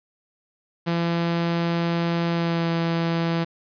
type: tone with pitch glide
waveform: sawtooth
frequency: 169.4 to 166.97 Hz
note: E3 to E3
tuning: +48 to +23 cents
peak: -17 dBFS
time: 0.86-3.45 s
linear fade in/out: 20 ms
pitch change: -25 cents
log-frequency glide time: 2.3-2.7 s
effects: resampled to 11025 Hz + 8-bit